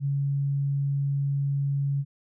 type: tone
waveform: sine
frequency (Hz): 140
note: C#3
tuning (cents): +18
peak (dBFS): -23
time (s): 0-2.05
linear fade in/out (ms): 50
effects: none